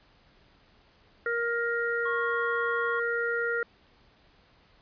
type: harmonic tone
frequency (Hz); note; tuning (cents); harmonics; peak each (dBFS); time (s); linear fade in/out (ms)
469.1; A#4; +11; 1 / 3 / 4; -30 / -29 / -34; 1.26-3.63; 2
type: tone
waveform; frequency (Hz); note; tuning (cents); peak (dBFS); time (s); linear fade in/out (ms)
triangle; 1096; C#6; -20; -31; 2.05-3; 10
effects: pink hiss -61 dBFS RMS until 4.81 s + resampled to 11025 Hz